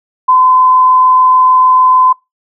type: tone with frequency modulation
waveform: sine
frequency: 1021 Hz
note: C6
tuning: 43 cents flat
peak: -4 dBFS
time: 0.28-2.13 s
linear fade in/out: 10 ms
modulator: 26.7 Hz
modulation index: 0.28
effects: noise-tail reverb RT60 0.2 s tail -24 dB re dry